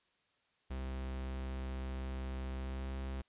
45% pulse tone with pitch glide, 65.41 to 66.21 Hz, C2 to C2, 0 to +21 cents, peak -38 dBFS, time 0.7-3.22 s, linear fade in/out 10 ms, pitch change +21 cents, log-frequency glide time 2.63-2.88 s, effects white hiss -75 dBFS RMS until 3.28 s + resampled to 8000 Hz

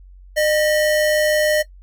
square tone pair together, 608 / 1930.3 Hz, D#5 / B6, -40 / -40 cents, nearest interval octave + minor sixth, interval 2000 cents, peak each -16 / -25 dBFS, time 0.36-1.63 s, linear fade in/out 20 ms, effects noise-tail reverb RT60 0.1 s tail -17 dB re dry + added 46 Hz sine -40 dBFS peak until 1.82 s

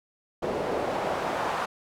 pink noise with band-pass filter sweep, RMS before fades -29 dBFS, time 0.42-1.66 s, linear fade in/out 10 ms, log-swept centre 460 to 950 Hz, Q 1.5, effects none

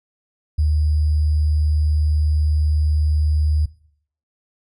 sine tone with sample-and-hold, 76 Hz, D#2, 40 cents flat, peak -14 dBFS, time 0.58-3.66 s, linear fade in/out 10 ms, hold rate 4900 Hz, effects noise-tail reverb RT60 0.6 s tail -20 dB re dry + resampled to 22050 Hz

